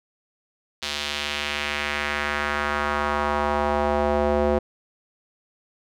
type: tone with band-pass filter sweep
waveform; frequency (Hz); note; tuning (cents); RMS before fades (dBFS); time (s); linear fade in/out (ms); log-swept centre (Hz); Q
square; 73.42; D2; 0; -24; 0.82-4.59; 10; 3900 to 520; 1.6
effects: none